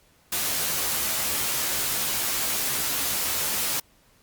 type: noise with comb filter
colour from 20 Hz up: white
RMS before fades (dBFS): -26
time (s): 0.32-3.8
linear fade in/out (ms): 5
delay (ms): 14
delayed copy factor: +0.6
effects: pink hiss -60 dBFS RMS until 4.22 s + Opus 48 kbps